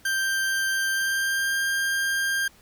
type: tone with pitch glide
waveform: 40% pulse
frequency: 1574 to 1596 Hz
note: G6 to G6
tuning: +7 to +31 cents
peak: -22 dBFS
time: 0.05-2.48 s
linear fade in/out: 5 ms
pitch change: +24 cents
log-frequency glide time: 0.88-1.59 s
effects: pink hiss -55 dBFS RMS until 2.61 s